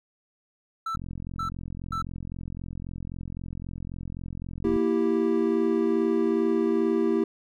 triangle tone bursts, 1327 Hz, E6, 11 cents sharp, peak -26 dBFS, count 3, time 0.86-2.02 s, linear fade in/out 5 ms, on 100 ms, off 430 ms
click train, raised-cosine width 5 ms, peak -24 dBFS, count 168, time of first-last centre 0.95-4.763 s, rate 43.8 Hz
triangle chord, E diminished, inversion second, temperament equal, 233.1 / 329.6 / 392 Hz, Bb3 / E4 / G4, 0 / 0 / 0 cents, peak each -25 / -23 / -23 dBFS, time 4.64-7.24 s, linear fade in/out 5 ms
effects none

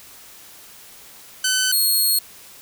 10% pulse tone pair in turn, 1516 / 4298 Hz, F#6 / C8, +42 / +46 cents, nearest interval octave + tritone, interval 1804 cents, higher second, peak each -9 dBFS, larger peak neither, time 1.44-1.72 / 1.72-2.19 s, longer second, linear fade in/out 5 ms, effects white hiss -44 dBFS RMS until 2.61 s

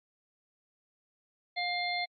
harmonic tone with a mistuned harmonic, 700 Hz, F5, 4 cents sharp, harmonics 1 / 3 / 5 / 6, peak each -34 / -34 / -41 / -37 dBFS, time 1.56-2.06 s, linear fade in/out 20 ms, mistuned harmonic 1, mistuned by +27 cents, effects AAC 64 kbps

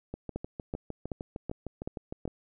two click trains, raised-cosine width 2 ms, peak -23 / -20 dBFS, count 15 / 6, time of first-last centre 0.14-2.277 / 0.36-2.254 s, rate 6.55 / 2.64 Hz, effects none

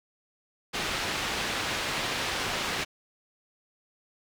white low-pass noise, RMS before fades -31 dBFS, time 0.73-2.85 s, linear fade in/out 20 ms, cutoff 3500 Hz, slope 12 dB/octave, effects none

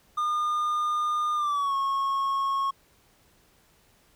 triangle tone with pitch glide, 1214 to 1094.1 Hz, D#6 to C#6, -43 to -23 cents, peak -22 dBFS, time 0.17-2.71 s, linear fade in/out 10 ms, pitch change -180 cents, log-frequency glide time 1.35-1.75 s, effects pink hiss -62 dBFS RMS until 4.15 s

